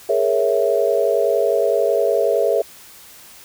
sine chord, A# half-diminished seventh, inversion third, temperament equal, 415.3 / 466.2 / 554.4 / 659.3 Hz, G#4 / A#4 / C#5 / E5, 0 / 0 / 0 / 0 cents, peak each -20 dBFS, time 0.09-2.62 s, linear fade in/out 5 ms, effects white hiss -43 dBFS RMS until 3.44 s

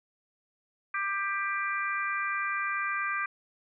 harmonic tone, 395.5 Hz, G4, 15 cents sharp, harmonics 3 / 4 / 5 / 6, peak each -32 / -33 / -36 / -36 dBFS, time 0.94-3.26 s, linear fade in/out 5 ms, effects none

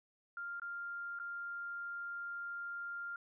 sine tone with dropouts, 1396.9 Hz, F6, in tune, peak -40 dBFS, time 0.37-3.16 s, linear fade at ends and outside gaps 2 ms, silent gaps 0.598-0.618 / 1.19-1.198 s, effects none

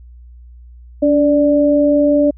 sine tone pair together, 287.4 / 587.3 Hz, D4 / D5, -37 / 0 cents, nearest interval octave, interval 1237 cents, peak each -12 dBFS, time 1.02-2.31 s, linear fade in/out 10 ms, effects added 60 Hz sine -36 dBFS peak until 2.37 s

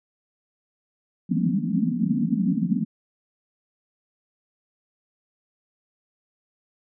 pink band-pass noise, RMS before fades -23 dBFS, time 1.29-2.85 s, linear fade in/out 20 ms, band 160 to 270 Hz, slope 96 dB/octave, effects none

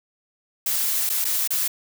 blue noise with dropouts, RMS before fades -23 dBFS, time 0.66-1.68 s, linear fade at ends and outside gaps 5 ms, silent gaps 1.093-1.099 / 1.245-1.25 / 1.476-1.505 s, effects none

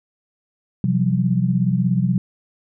sine tone cluster, 128.6 / 173.3 / 189.9 Hz, C3 / F3 / F#3, -30 / -13 / +45 cents, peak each -20 dBFS, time 0.84-2.18 s, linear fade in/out 2 ms, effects none

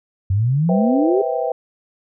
sine exponential sweep, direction up, 91.8 to 415.3 Hz, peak -14 dBFS, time 0.3-1.22 s, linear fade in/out 5 ms
sine chord, C major seventh, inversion third, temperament just, 490.5 / 523.3 / 654.1 / 784.9 Hz, B4 / C5 / E5 / G5, -12 / 0 / -14 / +2 cents, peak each -23 / -25 / -23 / -25 dBFS, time 0.69-1.52 s, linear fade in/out 2 ms
effects none

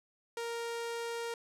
sawtooth tone, 466.2 Hz, A#4, in tune, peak -32 dBFS, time 0.37-1.34 s, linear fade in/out 2 ms, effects low-pass 11000 Hz 12 dB/octave

